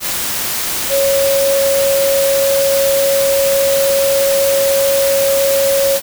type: tone in noise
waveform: sine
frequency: 551 Hz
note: C#5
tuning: 11 cents flat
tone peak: -11 dBFS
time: 0.89-6 s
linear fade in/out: 50 ms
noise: white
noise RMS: -19 dBFS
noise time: 0-6.02 s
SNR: +5 dB
effects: none